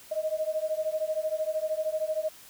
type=beating tone pair; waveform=sine; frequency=619 / 632 Hz; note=D#5 / D#5; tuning=-9 / +27 cents; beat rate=13 Hz; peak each=-30 dBFS; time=0.11-2.29 s; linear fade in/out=10 ms; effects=white hiss -51 dBFS RMS until 2.49 s